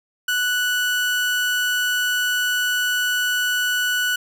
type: tone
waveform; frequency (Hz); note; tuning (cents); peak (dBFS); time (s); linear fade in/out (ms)
30% pulse; 1480; F#6; 0; -16; 0.28-4.16; 5
effects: none